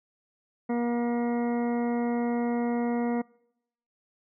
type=harmonic tone; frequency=238.2 Hz; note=A#3; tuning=38 cents sharp; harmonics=1 / 2 / 3 / 4 / 5 / 6 / 8 / 9; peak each=-26 / -32 / -36 / -40 / -46 / -47 / -46 / -49 dBFS; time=0.69-3.22 s; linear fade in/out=10 ms; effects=noise-tail reverb RT60 0.8 s tail -25 dB re dry